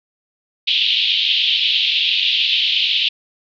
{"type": "band-pass noise", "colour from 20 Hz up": "pink", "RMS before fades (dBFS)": -17, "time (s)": [0.67, 3.09], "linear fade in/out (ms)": 10, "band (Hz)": [2800, 3800], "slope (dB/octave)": 48, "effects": []}